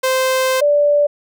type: tone pair in turn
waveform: sawtooth / sine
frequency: 520 / 583.7 Hz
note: C5 / D5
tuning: -11 / -11 cents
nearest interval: major second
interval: 200 cents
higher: second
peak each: -10 dBFS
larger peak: neither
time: 0.03-0.61 / 0.61-1.07 s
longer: first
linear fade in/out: 10 ms
effects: none